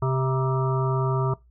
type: harmonic tone with a mistuned harmonic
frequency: 131.1 Hz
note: C3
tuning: 4 cents sharp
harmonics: 1 / 3 / 5 / 7 / 9 / 10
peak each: -22 / -29 / -33 / -31 / -32 / -38 dBFS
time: 0.02-1.34 s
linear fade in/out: 5 ms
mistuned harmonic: 7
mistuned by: +53 cents
effects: noise-tail reverb RT60 0.2 s tail -21 dB re dry + added 60 Hz sine -53 dBFS peak until 1.5 s